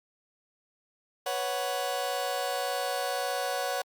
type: chord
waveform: sawtooth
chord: B suspended second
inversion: none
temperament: just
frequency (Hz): 493.9 / 555.6 / 740.8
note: B4 / C#5 / F#5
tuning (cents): 0 / +4 / +2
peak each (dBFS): -32 / -29 / -28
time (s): 1.26-3.82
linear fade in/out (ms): 5
effects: Opus 48 kbps